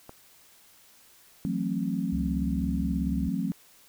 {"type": "click", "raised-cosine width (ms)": 1, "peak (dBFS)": -28, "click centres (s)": 0.094}
{"type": "chord", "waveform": "sine", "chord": "F# half-diminished seventh", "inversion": "third", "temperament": "just", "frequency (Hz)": [166.5, 185, 222, 266.4], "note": ["E3", "F#3", "A3", "C4"], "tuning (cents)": [18, 0, 16, 31], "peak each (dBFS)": [-34, -30, -32, -32], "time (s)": [1.45, 3.52], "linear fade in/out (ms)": 0}
{"type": "tone with vibrato", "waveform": "sine", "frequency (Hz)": 69.3, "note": "C#2", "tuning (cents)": 0, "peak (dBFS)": -31, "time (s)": [2.12, 3.29], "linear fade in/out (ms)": 10, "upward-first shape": "sine", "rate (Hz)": 17, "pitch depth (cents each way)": 100}
{"effects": ["white hiss -57 dBFS RMS until 3.88 s"]}